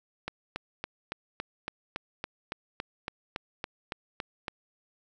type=click train; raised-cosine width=0.3 ms; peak=-17 dBFS; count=16; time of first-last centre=0.28-4.482 s; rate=3.57 Hz; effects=none